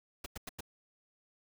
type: noise bursts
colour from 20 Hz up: pink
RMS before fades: -42 dBFS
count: 4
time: 0.24-0.607 s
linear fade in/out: 5 ms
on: 22 ms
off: 93 ms
effects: none